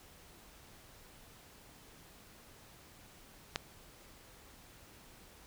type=click; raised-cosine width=0.2 ms; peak=-15 dBFS; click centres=3.559 s; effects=pink hiss -58 dBFS RMS until 5.46 s